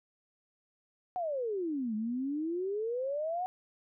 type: exponential two-way sweep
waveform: sine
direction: down then up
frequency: 750 to 210 to 750 Hz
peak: -31 dBFS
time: 1.16-3.46 s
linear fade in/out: 0 ms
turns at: 1.95 s
effects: none